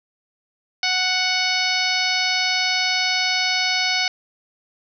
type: harmonic tone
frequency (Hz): 740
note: F#5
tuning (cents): 0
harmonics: 1 / 2 / 3 / 4 / 5 / 6 / 7 / 8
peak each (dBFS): -28 / -28 / -23 / -28 / -28 / -25 / -26 / -33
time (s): 0.83-4.08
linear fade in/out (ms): 2
effects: none